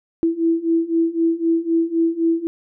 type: beating tone pair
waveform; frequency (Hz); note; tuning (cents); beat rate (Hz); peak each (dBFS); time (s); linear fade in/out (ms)
sine; 328.7 / 332.6; E4 / E4; -5 / +16; 3.9; -20 / -18; 0.23-2.47; 0
effects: none

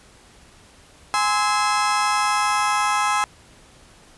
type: chord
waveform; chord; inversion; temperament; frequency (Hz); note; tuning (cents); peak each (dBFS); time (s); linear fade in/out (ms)
35% pulse; Ab augmented; none; just; 830.6 / 1038.3 / 1297.8; Ab5 / C6 / E6; 0 / -14 / -27; -21; 1.14-3.24; 0
effects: pink hiss -50 dBFS RMS until 4.17 s + resampled to 24000 Hz

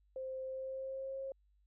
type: tone with pitch glide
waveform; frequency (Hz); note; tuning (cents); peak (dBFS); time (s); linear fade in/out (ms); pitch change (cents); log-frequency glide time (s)
sine; 523.3 to 538.3; C5 to C5; 0 to +49; -39; 0.16-1.32; 2; +49; 0.44-1.19
effects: added 50 Hz sine -68 dBFS peak until 1.66 s

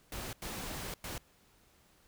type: noise bursts at uneven times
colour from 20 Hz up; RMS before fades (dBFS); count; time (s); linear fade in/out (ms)
pink; -41; 3; 0.12-0.33 / 0.42-0.94 / 1.04-1.18; 2
effects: pink hiss -66 dBFS RMS until 2.07 s

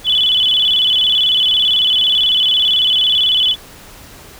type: tone with vibrato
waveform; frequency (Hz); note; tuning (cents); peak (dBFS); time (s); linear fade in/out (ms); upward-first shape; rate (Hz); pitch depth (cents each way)
sine; 3220; G7; +46; -10; 0.04-3.56; 50; square; 18; 110
effects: pink hiss -38 dBFS RMS until 4.39 s

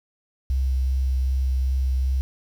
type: tone with vibrato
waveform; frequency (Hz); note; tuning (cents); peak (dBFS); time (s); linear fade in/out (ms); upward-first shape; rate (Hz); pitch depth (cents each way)
sine; 65.3; C2; -3; -19; 0.5-2.21; 0; sine; 2.6; 13
effects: 8-bit

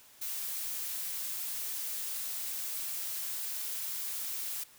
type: noise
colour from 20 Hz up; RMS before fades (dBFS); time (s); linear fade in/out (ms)
blue; -37; 0.21-4.64; 10
effects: white hiss -58 dBFS RMS until 4.78 s

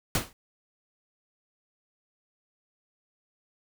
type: noise with exponential decay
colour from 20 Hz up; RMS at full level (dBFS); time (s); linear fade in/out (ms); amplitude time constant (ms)
pink; -22; 0.15-0.33; 1; 39
effects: none

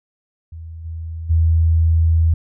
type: tone with level steps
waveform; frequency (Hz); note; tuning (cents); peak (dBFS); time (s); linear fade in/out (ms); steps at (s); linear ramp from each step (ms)
sine; 81.7; E2; -15; -30 / -25 / -11; 0.52-2.34; 5; 0.84 / 1.29; 20
effects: none

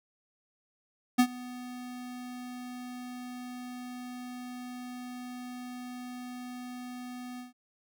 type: tone with ADSR envelope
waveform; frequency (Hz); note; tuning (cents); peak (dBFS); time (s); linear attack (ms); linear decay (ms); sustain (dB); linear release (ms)
square; 248.4; B3; +10; -18; 1.18-7.53; 16; 70; -22; 140
effects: none

